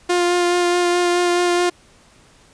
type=tone with vibrato; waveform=sawtooth; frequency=352.2 Hz; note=F4; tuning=15 cents sharp; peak=-11 dBFS; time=0.09-1.7 s; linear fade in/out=10 ms; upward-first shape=sine; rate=4.7 Hz; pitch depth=13 cents each way; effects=pink hiss -51 dBFS RMS until 2.53 s + resampled to 22050 Hz